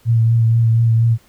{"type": "tone with vibrato", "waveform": "sine", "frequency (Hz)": 114.6, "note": "A#2", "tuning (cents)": -29, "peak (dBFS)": -10, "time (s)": [0.05, 1.18], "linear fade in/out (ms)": 50, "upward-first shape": "triangle", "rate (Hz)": 4.2, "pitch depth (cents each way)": 30, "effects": ["pink hiss -53 dBFS RMS until 1.28 s"]}